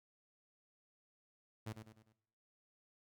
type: tone with echo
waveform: sawtooth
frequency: 109.7 Hz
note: A2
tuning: 5 cents flat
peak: -38 dBFS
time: 1.66-1.73 s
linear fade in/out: 10 ms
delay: 100 ms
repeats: 4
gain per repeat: -7 dB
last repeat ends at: 2.13 s
effects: noise-tail reverb RT60 0.8 s tail -19 dB re dry